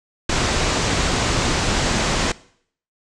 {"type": "low-pass noise", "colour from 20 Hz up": "pink", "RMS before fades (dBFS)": -20, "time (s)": [0.29, 2.32], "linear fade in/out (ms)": 5, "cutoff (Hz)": 8000, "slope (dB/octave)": 48, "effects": ["noise-tail reverb RT60 0.6 s tail -20 dB re dry"]}